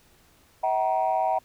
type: tone cluster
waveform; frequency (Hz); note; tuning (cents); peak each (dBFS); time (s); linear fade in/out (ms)
sine; 643 / 760 / 946; E5 / F#5 / A#5; -43 / +46 / +25; -26 / -23 / -27; 0.63-1.39; 10
effects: tanh soft clip ceiling -15 dBFS + pink hiss -59 dBFS RMS until 1.44 s